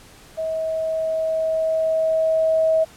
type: tone with level ramp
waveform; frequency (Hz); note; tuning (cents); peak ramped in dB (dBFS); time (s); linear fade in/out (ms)
sine; 641; E5; -49; -22 to -14; 0.37-2.85; 20
effects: pink hiss -47 dBFS RMS until 2.96 s + low-pass 12000 Hz 12 dB/octave